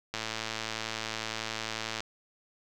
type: click train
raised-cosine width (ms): 0.2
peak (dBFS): -16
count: 208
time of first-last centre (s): 0.14-2.005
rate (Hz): 111
effects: none